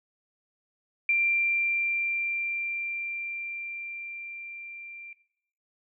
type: tone with level ramp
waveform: sine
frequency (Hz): 2368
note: D7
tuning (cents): +14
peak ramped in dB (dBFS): -20 to -40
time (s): 1.09-5.13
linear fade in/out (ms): 2
effects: noise-tail reverb RT60 0.7 s tail -18 dB re dry